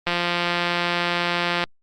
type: click train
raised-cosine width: 0.3 ms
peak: -6 dBFS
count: 274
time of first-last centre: 0.07-1.639 s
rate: 174 Hz
effects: Opus 32 kbps